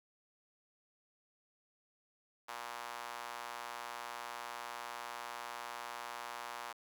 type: tone with high-pass filter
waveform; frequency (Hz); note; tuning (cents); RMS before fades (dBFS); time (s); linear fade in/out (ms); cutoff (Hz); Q
sawtooth; 120; B2; -49; -45; 2.48-6.73; 10; 950; 2
effects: none